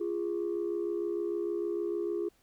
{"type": "tone pair together", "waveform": "sine", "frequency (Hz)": [344.7, 411.3], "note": ["F4", "G#4"], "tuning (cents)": [-23, -17], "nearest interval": "minor third", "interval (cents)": 306, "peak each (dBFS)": [-31, -32], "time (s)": [0, 2.29], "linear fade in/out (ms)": 10, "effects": ["tanh soft clip ceiling -25 dBFS", "pink hiss -68 dBFS RMS until 2.42 s"]}